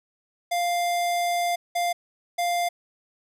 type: tone bursts at uneven times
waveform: square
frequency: 698.5 Hz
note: F5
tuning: in tune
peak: -23 dBFS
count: 3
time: 0.51-1.56 / 1.75-1.93 / 2.38-2.69 s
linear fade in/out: 10 ms
effects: resampled to 32000 Hz + 9-bit